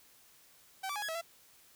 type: tone with pitch steps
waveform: sawtooth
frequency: 768 / 1159 / 832 / 1672 / 647 / 672 Hz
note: G5 / D6 / G#5 / G#6 / E5 / E5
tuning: -36 / -23 / +3 / +11 / -32 / +33 cents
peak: -32 dBFS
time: 0.83-1.214 s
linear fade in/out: 10 ms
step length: 64 ms
effects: white hiss -62 dBFS RMS until 1.75 s